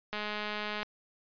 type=click train; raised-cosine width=0.3 ms; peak=-20 dBFS; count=148; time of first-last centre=0.13-0.83 s; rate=210 Hz; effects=resampled to 11025 Hz